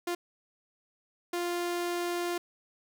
sawtooth tone bursts at uneven times, 349.2 Hz, F4, in tune, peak -26 dBFS, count 2, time 0.07-0.15 / 1.33-2.38 s, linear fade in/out 5 ms, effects none

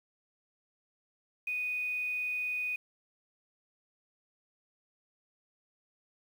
sine tone with quantisation, 2484 Hz, D#7, 3 cents flat, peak -31 dBFS, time 1.47-2.76 s, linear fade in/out 5 ms, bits 9, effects none

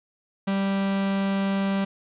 45% pulse tone, 195.8 Hz, G3, 2 cents flat, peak -22 dBFS, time 0.47-1.85 s, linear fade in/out 10 ms, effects resampled to 8000 Hz + 8-bit

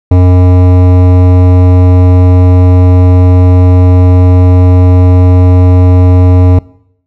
sine tone with hard clipping, 90.5 Hz, F#2, 38 cents flat, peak -3 dBFS, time 0.11-6.59 s, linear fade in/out 5 ms, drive 15 dB, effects noise-tail reverb RT60 0.7 s tail -21 dB re dry

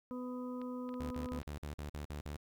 harmonic tone, 250 Hz, B3, 21 cents sharp, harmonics 1 / 2 / 4 / 5, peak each -40 / -46 / -52 / -54 dBFS, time 0.11-1.39 s, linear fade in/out 0 ms
clicks, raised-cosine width 0.3 ms, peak -38 dBFS, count 7, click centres 0.616 / 0.891 / 0.941 / 1.146 / 1.233 / 1.288 / 1.43 s
sawtooth tone bursts, 73.8 Hz, D2, 9 cents sharp, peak -37 dBFS, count 9, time 1-2.366 s, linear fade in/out 0 ms, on 110 ms, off 47 ms
effects 12-bit

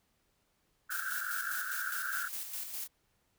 white band-pass noise, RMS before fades -38 dBFS, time 0.89-2.29 s, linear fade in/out 20 ms, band 1400 to 1600 Hz, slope 96 dB/octave
blue noise with tremolo, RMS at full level -39 dBFS, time 0.9-2.88 s, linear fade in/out 20 ms, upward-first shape square, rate 4.9 Hz, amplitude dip 45%
effects pink hiss -75 dBFS RMS until 3.38 s

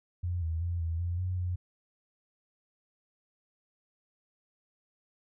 sine tone with pitch steps, 88.1 / 81.2 / 86.4 / 82.5 / 87 / 91.4 / 89.7 Hz, F2 / E2 / F2 / E2 / F2 / F#2 / F2, +16 / -26 / -18 / +2 / -6 / -21 / +47 cents, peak -29 dBFS, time 0.23-1.56 s, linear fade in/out 10 ms, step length 190 ms, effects none

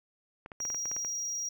clicks, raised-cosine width 0.5 ms, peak -28 dBFS, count 10, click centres 0.461 / 0.518 / 0.603 / 0.652 / 0.702 / 0.746 / 0.856 / 0.915 / 0.965 / 1.048 s
triangle tone, 5710 Hz, F8, 37 cents sharp, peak -31 dBFS, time 0.6-1.49 s, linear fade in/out 5 ms
effects none

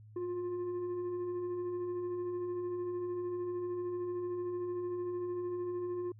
sine tone with frequency modulation, 356.1 Hz, F4, 34 cents sharp, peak -33 dBFS, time 0.16-6.12 s, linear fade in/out 5 ms, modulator 699 Hz, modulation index 0.3, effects tanh soft clip ceiling -31 dBFS + added 107 Hz sine -52 dBFS peak until 6.19 s

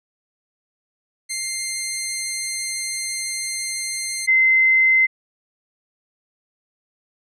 5% pulse / sine tone pair in turn, 2098 / 2066 Hz, C7 / C7, +4 / -22 cents, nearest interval unison, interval 26 cents, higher first, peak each -12 dBFS, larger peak neither, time 1.29-4.27 / 4.27-5.07 s, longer first, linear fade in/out 20 ms, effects resampled to 24000 Hz

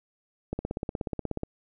click train, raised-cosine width 2 ms, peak -17 dBFS, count 16, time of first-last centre 0.53-1.434 s, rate 16.6 Hz, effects none

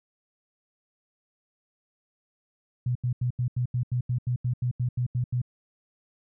sine tone bursts, 123.47 Hz, B2, in tune, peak -23 dBFS, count 15, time 2.86-5.417 s, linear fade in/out 5 ms, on 93 ms, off 83 ms, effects none

